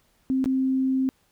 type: tone with dropouts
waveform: sine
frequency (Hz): 263.1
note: C4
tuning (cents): +10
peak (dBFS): -20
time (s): 0.3-1.09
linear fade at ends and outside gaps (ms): 0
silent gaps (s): 0.442-0.458
effects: pink hiss -65 dBFS RMS until 1.31 s